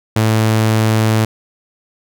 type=tone; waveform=sawtooth; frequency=110 Hz; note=A2; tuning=in tune; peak=-7 dBFS; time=0.16-1.25 s; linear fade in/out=5 ms; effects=none